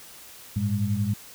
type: tone cluster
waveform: sine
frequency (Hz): 100.6 / 111.6 / 202.2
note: G2 / A2 / G#3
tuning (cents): +45 / +25 / -46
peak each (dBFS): -27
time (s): 0.56-1.14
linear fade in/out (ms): 5
effects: white hiss -46 dBFS RMS until 1.34 s